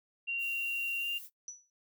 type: tone with pitch glide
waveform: sine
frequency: 2761 to 2791 Hz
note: F7 to F7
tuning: -20 to -2 cents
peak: -31 dBFS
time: 0.27-1.19 s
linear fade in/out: 20 ms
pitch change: +18 cents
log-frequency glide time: 1-1.06 s
type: noise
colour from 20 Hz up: violet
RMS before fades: -48 dBFS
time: 0.38-1.3 s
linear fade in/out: 50 ms
type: tone with exponential decay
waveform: sine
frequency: 5920 Hz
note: F#8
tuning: in tune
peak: -37 dBFS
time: 1.48-1.7 s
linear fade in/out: 1 ms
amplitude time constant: 46 ms
effects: noise-tail reverb RT60 0.1 s tail -19 dB re dry